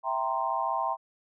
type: chord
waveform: sine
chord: C dominant seventh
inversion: first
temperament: equal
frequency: 659.3 / 784 / 932.3 / 1046.5 Hz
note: E5 / G5 / Bb5 / C6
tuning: 0 / 0 / 0 / 0 cents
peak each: -34 / -32 / -31 / -31 dBFS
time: 0.03-0.97 s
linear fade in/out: 50 ms
effects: none